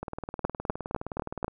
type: two click trains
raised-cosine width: 1 ms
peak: -11 / -20 dBFS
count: 5 / 29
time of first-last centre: 0.45-1.445 / 0.03-1.481 s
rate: 4.02 / 19.3 Hz
effects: none